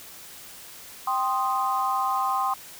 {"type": "chord", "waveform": "sine", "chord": "C minor", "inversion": "second", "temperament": "equal", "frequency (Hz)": [784, 1046.5, 1244.5], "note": ["G5", "C6", "Eb6"], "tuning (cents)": [0, 0, 0], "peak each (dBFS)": [-27, -25, -29], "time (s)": [1.07, 2.54], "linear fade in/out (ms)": 5, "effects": ["white hiss -44 dBFS RMS until 2.79 s"]}